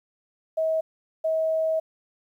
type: tone pair in turn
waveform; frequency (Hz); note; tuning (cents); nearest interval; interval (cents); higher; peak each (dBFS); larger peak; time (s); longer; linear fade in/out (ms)
sine; 640 / 640; D#5 / D#5; +49 / +49; unison; 0; neither; -21; neither; 0.57-0.81 / 1.24-1.8; second; 10
effects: 10-bit